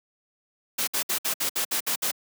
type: noise bursts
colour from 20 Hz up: white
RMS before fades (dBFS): -26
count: 9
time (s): 0.78-2.115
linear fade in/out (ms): 10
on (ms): 95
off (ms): 60
effects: high-pass 200 Hz 12 dB/octave